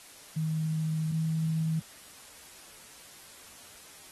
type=tone pair in turn; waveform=sine; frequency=157.9 / 160.1 Hz; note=D#3 / D#3; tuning=+26 / +50 cents; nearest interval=unison; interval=24 cents; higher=second; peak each=-27 / -26 dBFS; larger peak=second; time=0.36-1.12 / 1.12-1.8 s; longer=first; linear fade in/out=10 ms; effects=white hiss -51 dBFS RMS until 4.11 s + AAC 32 kbps